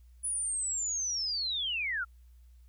sine linear sweep, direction down, 10000 to 1318.5 Hz, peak -30 dBFS, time 0.23-2.05 s, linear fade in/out 20 ms, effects added 60 Hz sine -53 dBFS peak until 2.68 s + white hiss -75 dBFS RMS until 2.68 s

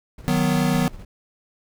brown noise with tremolo, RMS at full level -37 dBFS, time 0.18-1.05 s, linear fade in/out 5 ms, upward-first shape square, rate 16 Hz, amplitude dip 40%
square chord, B major, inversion first, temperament equal, 155.56 / 185 / 246.9 Hz, D#3 / F#3 / B3, 0 / 0 / 0 cents, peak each -23 dBFS, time 0.28-0.88 s, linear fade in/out 0 ms
effects none

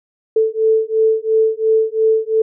sine beating tone pair, 440 / 442.9 Hz, A4 / A4, 0 / +11 cents, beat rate 2.9 Hz, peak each -15 dBFS, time 0.36-2.42 s, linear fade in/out 5 ms, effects none

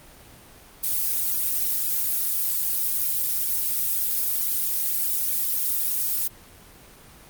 violet noise with flanger, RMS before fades -24 dBFS, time 0.83-6.28 s, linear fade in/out 10 ms, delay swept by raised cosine 1.2 to 2.2 ms, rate 3.8 Hz, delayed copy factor +1, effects pink hiss -48 dBFS RMS until 7.29 s + Opus 24 kbps

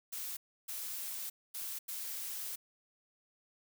blue noise bursts at uneven times, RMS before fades -41 dBFS, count 4, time 0.12-0.37 / 0.68-1.3 / 1.54-1.79 / 1.88-2.56 s, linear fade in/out 10 ms, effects none

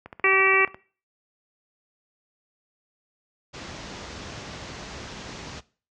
click train, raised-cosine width 0.5 ms, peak -24 dBFS, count 11, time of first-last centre 0.06-0.745 s, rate 14.6 Hz
harmonic tone, 384.8 Hz, G4, 32 cents flat, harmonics 1 / 2 / 3 / 4 / 5 / 6 / 7, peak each -24 / -32 / -24 / -33 / -22 / -21 / -27 dBFS, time 0.24-0.65 s, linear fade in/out 2 ms
pink low-pass noise, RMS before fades -38 dBFS, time 3.53-5.61 s, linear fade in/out 20 ms, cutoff 6800 Hz, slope 48 dB/octave
effects noise-tail reverb RT60 0.4 s tail -20 dB re dry + high-pass 60 Hz 12 dB/octave

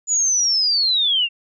sine linear sweep, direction down, 6990 to 2700 Hz, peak -15 dBFS, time 0.07-1.29 s, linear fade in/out 50 ms, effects none

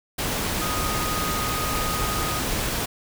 sine tone in noise, 1244.5 Hz, D#6, in tune, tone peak -29 dBFS, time 0.61-2.4 s, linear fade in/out 10 ms, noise pink, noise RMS -26 dBFS, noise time 0.18-2.86 s, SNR -6 dB, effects none

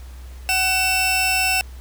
sawtooth tone pair together, 750 / 2675 Hz, F#5 / E7, +23 / +25 cents, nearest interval octave + minor seventh, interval 2202 cents, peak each -19 / -15 dBFS, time 0.49-1.61 s, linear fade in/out 0 ms, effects added 63 Hz sine -34 dBFS peak until 1.8 s + pink hiss -49 dBFS RMS until 1.8 s

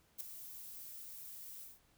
violet noise with ADSR envelope, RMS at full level -39 dBFS, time 0.18-1.8 s, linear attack 26 ms, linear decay 4 ms, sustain -11 dB, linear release 180 ms, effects pink hiss -71 dBFS RMS until 1.97 s

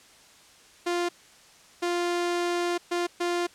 sawtooth tone bursts at uneven times, 349.2 Hz, F4, in tune, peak -21 dBFS, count 4, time 0.86-1.09 / 1.82-2.78 / 2.91-3.07 / 3.2-3.47 s, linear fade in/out 10 ms, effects white hiss -54 dBFS RMS until 3.54 s + low-pass 8000 Hz 12 dB/octave

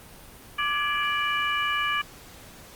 harmonic tone with a mistuned harmonic, 587.3 Hz, D5, in tune, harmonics 2 / 3 / 4 / 5, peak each -27 / -29 / -30 / -31 dBFS, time 0.58-2.02 s, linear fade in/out 10 ms, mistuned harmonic 3, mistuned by -74 cents, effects pink hiss -47 dBFS RMS until 2.75 s + Opus 32 kbps

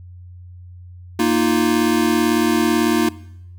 square chord, Bb suspended fourth, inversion none, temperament equal, 233.1 / 311.1 / 349.2 Hz, Bb3 / Eb4 / F4, 0 / 0 / 0 cents, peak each -20 dBFS, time 1.19-3.09 s, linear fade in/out 5 ms, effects noise-tail reverb RT60 0.8 s tail -20 dB re dry + added 89 Hz sine -36 dBFS peak until 3.58 s

